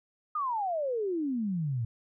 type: exponential sweep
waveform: sine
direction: down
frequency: 1257 to 110 Hz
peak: -28 dBFS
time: 0.35-1.85 s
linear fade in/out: 5 ms
effects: none